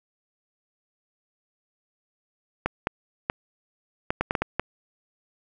clicks, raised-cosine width 0.5 ms, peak -8 dBFS, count 9, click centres 2.66 / 2.871 / 3.299 / 4.105 / 4.21 / 4.309 / 4.352 / 4.42 / 4.596 s, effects none

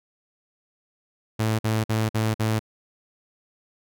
sawtooth tone bursts, 110 Hz, A2, in tune, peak -17 dBFS, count 5, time 1.39-2.594 s, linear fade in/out 10 ms, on 200 ms, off 51 ms, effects none

